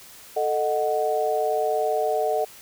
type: chord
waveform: sine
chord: D# diminished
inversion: second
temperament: equal with one note detuned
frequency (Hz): 440 / 618.7 / 740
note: A4 / D#5 / F#5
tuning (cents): 0 / -10 / 0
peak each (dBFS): -25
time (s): 0.36-2.45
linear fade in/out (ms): 10
effects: white hiss -46 dBFS RMS until 2.61 s